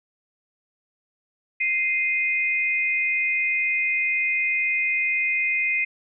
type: tone pair together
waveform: sine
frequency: 2093 / 2489 Hz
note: C7 / D#7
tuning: 0 / 0 cents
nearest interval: minor third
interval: 300 cents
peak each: -23 dBFS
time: 1.6-5.85 s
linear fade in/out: 10 ms
effects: none